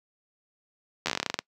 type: slowing click train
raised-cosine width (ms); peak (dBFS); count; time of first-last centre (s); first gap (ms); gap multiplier
0.2; -9; 14; 1.06-1.39; 11; 1.13
effects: noise-tail reverb RT60 0.1 s tail -25 dB re dry + high-pass 150 Hz 12 dB/octave